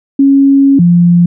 sine tone pair in turn, 275.5 / 173.55 Hz, C#4 / F3, -11 / -11 cents, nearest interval minor sixth, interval 800 cents, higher first, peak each -3 dBFS, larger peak neither, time 0.19-0.79 / 0.79-1.26 s, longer first, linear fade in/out 5 ms, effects none

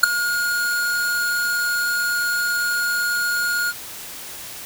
square tone with ADSR envelope, 1431 Hz, F6, 42 cents sharp, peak -5 dBFS, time 0.03-3.73 s, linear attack 7 ms, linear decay 8 ms, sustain -15 dB, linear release 40 ms, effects white hiss -35 dBFS RMS until 4.65 s

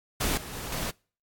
pink noise with level steps, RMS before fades -27 / -40 / -37 / -32 dBFS, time 0.2-0.91 s, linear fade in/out 10 ms, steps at 0.37 / 0.53 / 0.72 s, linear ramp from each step 5 ms, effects noise-tail reverb RT60 0.4 s tail -26 dB re dry + AAC 64 kbps

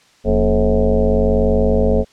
sine tone with frequency modulation, 230 Hz, A#3, 23 cents flat, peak -11 dBFS, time 0.24-2.05 s, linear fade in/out 50 ms, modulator 101 Hz, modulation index 3.7, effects white hiss -52 dBFS RMS until 2.12 s + low-pass 6000 Hz 12 dB/octave

